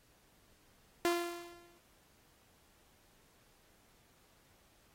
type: tone with exponential decay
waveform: sawtooth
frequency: 345.3 Hz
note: F4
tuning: 20 cents flat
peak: -23 dBFS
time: 1.05-1.79 s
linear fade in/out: 0 ms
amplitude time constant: 160 ms
effects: pink hiss -68 dBFS RMS until 4.94 s + AAC 48 kbps